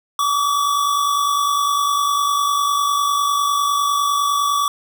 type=tone pair together; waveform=square; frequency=1142 / 1191.9 Hz; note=D6 / D6; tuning=-49 / +25 cents; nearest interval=minor second; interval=74 cents; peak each=-17 / -26 dBFS; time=0.19-4.68 s; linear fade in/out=2 ms; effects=none